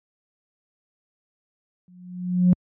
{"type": "tone with exponential growth", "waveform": "sine", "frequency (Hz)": 180, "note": "F#3", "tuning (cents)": -47, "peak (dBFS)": -9, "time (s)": [1.88, 2.53], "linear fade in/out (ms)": 0, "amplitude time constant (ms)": 140, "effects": ["tanh soft clip ceiling -9 dBFS", "high-pass 80 Hz 12 dB/octave"]}